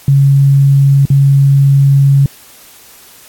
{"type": "tone with dropouts", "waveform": "sine", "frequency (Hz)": 138.6, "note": "C#3", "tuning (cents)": 0, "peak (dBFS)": -4, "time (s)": [0.08, 2.26], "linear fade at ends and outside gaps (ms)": 2, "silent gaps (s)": [1.054, 1.102], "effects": ["white hiss -39 dBFS RMS until 3.28 s", "AAC 64 kbps"]}